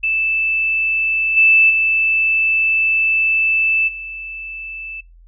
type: tone with level steps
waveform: sine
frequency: 2637 Hz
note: E7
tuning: in tune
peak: -15 / -8 / -13 / -27 dBFS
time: 0.03-5.01 s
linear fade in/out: 10 ms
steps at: 1.36 / 1.69 / 3.87 s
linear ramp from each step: 20 ms
effects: noise-tail reverb RT60 0.2 s tail -24 dB re dry + added 42 Hz sine -42 dBFS peak until 5.27 s